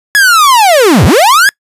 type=linear two-way sweep; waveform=45% pulse; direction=down then up; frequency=1708 to 68.7 to 1708 Hz; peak=-3 dBFS; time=0.15-1.49 s; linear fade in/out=0 ms; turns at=1.05 s; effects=noise-tail reverb RT60 0.1 s tail -26 dB re dry + resampled to 32000 Hz